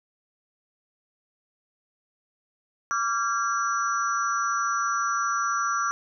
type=tone cluster; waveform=sine; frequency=1156 / 1376 / 1621 / 5890 Hz; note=D6 / F6 / G#6 / F#8; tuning=-28 / -26 / -42 / -9 cents; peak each=-27 / -26 / -34 / -34 dBFS; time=2.91-5.91 s; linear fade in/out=0 ms; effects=none